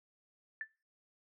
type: tone with exponential decay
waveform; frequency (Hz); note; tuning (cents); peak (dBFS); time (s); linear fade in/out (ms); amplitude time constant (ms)
sine; 1760; A6; 0; -33; 0.61-0.69; 1; 17
effects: noise-tail reverb RT60 0.4 s tail -24 dB re dry